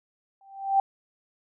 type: tone with exponential growth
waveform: sine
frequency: 783 Hz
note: G5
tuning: 2 cents flat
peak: -15 dBFS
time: 0.41-0.8 s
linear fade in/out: 2 ms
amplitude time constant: 83 ms
effects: none